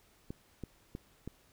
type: clicks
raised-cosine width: 3 ms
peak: -27 dBFS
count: 4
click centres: 0.305 / 0.637 / 0.951 / 1.276 s
effects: pink hiss -66 dBFS RMS until 1.52 s